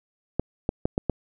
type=clicks; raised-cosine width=2 ms; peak=-9 dBFS; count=5; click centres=0.396 / 0.691 / 0.855 / 0.979 / 1.097 s; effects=none